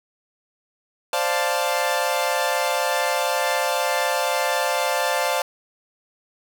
sawtooth chord, D minor seventh, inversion third, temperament equal, 523.3 / 587.3 / 698.5 / 880 Hz, C5 / D5 / F5 / A5, 0 / 0 / 0 / 0 cents, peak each -22 dBFS, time 1.13-5.42 s, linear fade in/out 2 ms, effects none

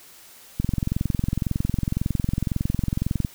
click train, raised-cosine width 5 ms, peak -10 dBFS, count 59, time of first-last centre 0.6-3.248 s, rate 21.9 Hz, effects white hiss -48 dBFS RMS until 3.34 s

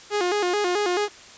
sawtooth tone with vibrato, 384.6 Hz, G4, 33 cents flat, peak -17 dBFS, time 0.1-1.09 s, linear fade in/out 50 ms, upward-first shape square, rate 4.6 Hz, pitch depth 130 cents each way, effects white hiss -45 dBFS RMS until 1.37 s + resampled to 16000 Hz

